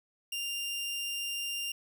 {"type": "tone", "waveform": "sawtooth", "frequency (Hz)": 2794, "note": "F7", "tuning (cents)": 0, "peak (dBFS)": -30, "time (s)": [0.32, 1.72], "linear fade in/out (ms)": 5, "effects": []}